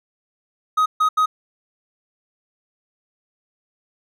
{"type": "tone bursts at uneven times", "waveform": "triangle", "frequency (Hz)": 1258, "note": "D#6", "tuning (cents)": 19, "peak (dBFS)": -12, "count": 3, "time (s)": [[0.77, 0.86], [1, 1.09], [1.17, 1.26]], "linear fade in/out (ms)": 10, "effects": []}